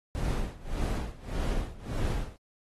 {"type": "noise with tremolo", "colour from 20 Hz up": "brown", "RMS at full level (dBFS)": -28, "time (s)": [0.15, 2.36], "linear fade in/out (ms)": 0, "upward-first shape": "sine", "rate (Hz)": 1.7, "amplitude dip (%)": 90, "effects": ["AAC 32 kbps"]}